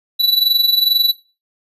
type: tone with amplitude modulation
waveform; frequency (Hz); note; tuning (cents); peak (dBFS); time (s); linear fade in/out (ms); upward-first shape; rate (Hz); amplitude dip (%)
square; 3951; B7; 0; -9; 0.19-1.13; 20; sine; 22.3; 65
effects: noise-tail reverb RT60 0.3 s tail -17 dB re dry + resampled to 32000 Hz